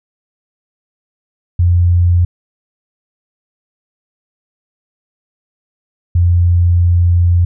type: tone pair in turn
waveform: sine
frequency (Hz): 87.6 / 87.24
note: F2 / F2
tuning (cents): +6 / -1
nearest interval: unison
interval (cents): 7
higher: first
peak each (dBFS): -7 / -7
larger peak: neither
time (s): 1.59-2.25 / 6.15-7.45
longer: second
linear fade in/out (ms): 5
effects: none